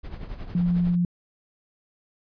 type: noise with tremolo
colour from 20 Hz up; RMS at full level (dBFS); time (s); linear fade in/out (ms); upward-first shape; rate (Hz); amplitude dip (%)
brown; -33; 0.03-0.96; 20; sine; 11; 65
type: tone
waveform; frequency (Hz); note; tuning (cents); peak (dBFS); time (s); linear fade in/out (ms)
sine; 175.2; F3; +6; -19; 0.55-1.05; 2
effects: resampled to 11025 Hz